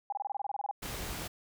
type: tone bursts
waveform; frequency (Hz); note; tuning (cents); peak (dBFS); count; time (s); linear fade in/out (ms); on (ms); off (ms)
sine; 809; G#5; -46; -31; 13; 0.1-0.712; 2; 24; 25
type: noise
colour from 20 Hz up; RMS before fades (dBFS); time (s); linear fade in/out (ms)
pink; -39; 0.82-1.28; 10
effects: none